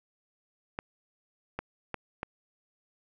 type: clicks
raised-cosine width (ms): 0.5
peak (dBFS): -18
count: 4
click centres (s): 0.789 / 1.59 / 1.943 / 2.231
effects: none